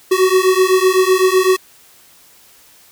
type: beating tone pair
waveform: square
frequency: 370 / 377.9 Hz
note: F#4 / F#4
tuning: 0 / +37 cents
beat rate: 7.9 Hz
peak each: -14 dBFS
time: 0.11-1.57 s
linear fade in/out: 10 ms
effects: white hiss -47 dBFS RMS until 2.91 s